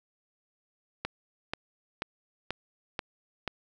click train, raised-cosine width 0.3 ms, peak -15 dBFS, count 6, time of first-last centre 1.05-3.477 s, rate 2.06 Hz, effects none

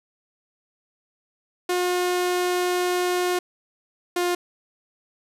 sawtooth tone pair in turn, 358.9 / 353.8 Hz, F4 / F4, +47 / +23 cents, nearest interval unison, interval 24 cents, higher first, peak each -17 dBFS, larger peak neither, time 1.69-3.39 / 4.16-4.35 s, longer first, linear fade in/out 5 ms, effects resampled to 32000 Hz + 8-bit

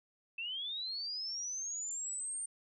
sine linear sweep, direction up, 2628 to 8870 Hz, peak -37 dBFS, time 0.38-2.46 s, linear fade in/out 5 ms, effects none

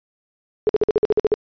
sine tone bursts, 425.3 Hz, G#4, 41 cents sharp, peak -12 dBFS, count 10, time 0.67-1.34 s, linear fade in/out 0 ms, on 22 ms, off 50 ms, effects resampled to 11025 Hz

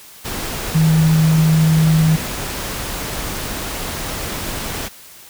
sine tone in noise, 158.8 Hz, D#3, 36 cents sharp, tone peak -10 dBFS, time 0.74-2.17 s, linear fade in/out 20 ms, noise pink, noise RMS -25 dBFS, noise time 0.24-4.89 s, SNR +12 dB, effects white hiss -41 dBFS RMS until 5.29 s

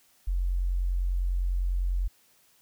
sine tone, 45 Hz, F#1, 47 cents flat, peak -24 dBFS, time 0.27-2.08 s, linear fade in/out 10 ms, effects white hiss -63 dBFS RMS until 2.61 s

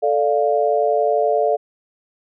sine chord, D minor, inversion second, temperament equal, 440 / 587.3 / 698.5 Hz, A4 / D5 / F5, 0 / 0 / 0 cents, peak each -19 dBFS, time 0.02-1.57 s, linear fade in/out 20 ms, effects none

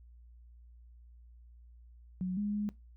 sine tone with pitch steps, 183.9 / 206.2 / 207.7 Hz, F#3 / G#3 / G#3, -10 / -12 / 0 cents, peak -31 dBFS, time 2.21-2.69 s, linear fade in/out 0 ms, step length 160 ms, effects noise-tail reverb RT60 0.2 s tail -20 dB re dry + added 59 Hz sine -53 dBFS peak until 2.96 s

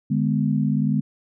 sine chord, G# diminished, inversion second, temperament just, 149.51 / 207.7 / 249.2 Hz, D3 / G#3 / B3, +31 / 0 / +16 cents, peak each -22 / -22 / -24 dBFS, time 0.1-1.01 s, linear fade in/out 10 ms, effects none

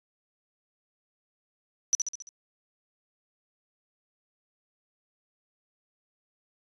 sine tone with echo, 5920 Hz, F#8, in tune, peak -19 dBFS, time 1.93-1.95 s, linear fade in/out 0 ms, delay 68 ms, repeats 5, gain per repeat -5 dB, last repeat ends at 2.29 s, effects resampled to 24000 Hz

